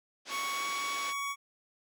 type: band-pass noise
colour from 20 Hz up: white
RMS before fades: -42 dBFS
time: 0.25-1.14 s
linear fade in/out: 50 ms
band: 240 to 5800 Hz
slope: 24 dB/octave
type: tone with pitch glide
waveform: 25% pulse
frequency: 1113 to 1122 Hz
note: C#6 to C#6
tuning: +7 to +21 cents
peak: -29 dBFS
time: 0.29-1.36 s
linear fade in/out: 50 ms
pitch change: +14 cents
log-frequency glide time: 0.48-0.66 s
effects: none